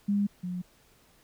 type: tone pair in turn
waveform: sine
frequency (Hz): 202.6 / 179.56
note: G#3 / F3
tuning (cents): -43 / +48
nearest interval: major second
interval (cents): 209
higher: first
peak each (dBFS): -23 / -31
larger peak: first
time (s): 0.08-0.27 / 0.43-0.62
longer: neither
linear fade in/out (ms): 10
effects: pink hiss -62 dBFS RMS until 1.23 s